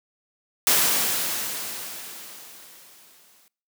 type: noise with exponential decay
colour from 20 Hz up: white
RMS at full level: -18 dBFS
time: 0.67-3.48 s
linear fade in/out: 1 ms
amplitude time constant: 610 ms
effects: noise-tail reverb RT60 0.5 s tail -25 dB re dry + high-pass 150 Hz 12 dB/octave